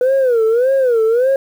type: tone with vibrato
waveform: sine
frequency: 489.3 Hz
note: B4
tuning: 16 cents flat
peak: -8 dBFS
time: 0.01-1.36 s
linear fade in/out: 2 ms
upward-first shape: sine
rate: 1.7 Hz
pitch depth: 180 cents each way
effects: tanh soft clip ceiling -9 dBFS + 7-bit